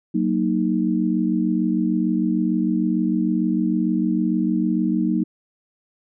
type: chord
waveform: sine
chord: D# minor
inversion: first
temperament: just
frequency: 186.68 / 233.3 / 311.1 Hz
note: F#3 / A#3 / D#4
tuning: +16 / +2 / 0 cents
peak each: -22 dBFS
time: 0.14-5.24 s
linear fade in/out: 10 ms
effects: none